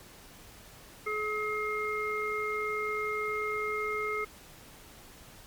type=harmonic tone; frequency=425.4 Hz; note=G#4; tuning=42 cents sharp; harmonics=1 / 3 / 5; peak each=-34 / -34 / -34 dBFS; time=1.06-4.25 s; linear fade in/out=10 ms; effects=pink hiss -52 dBFS RMS until 5.46 s + MP3 96 kbps